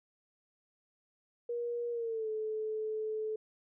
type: tone with pitch glide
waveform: sine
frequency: 475.9 to 433.9 Hz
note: A#4 to A4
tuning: +36 to -24 cents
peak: -33 dBFS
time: 1.49-3.36 s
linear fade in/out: 5 ms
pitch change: -160 cents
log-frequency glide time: 1.91-2.29 s
effects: none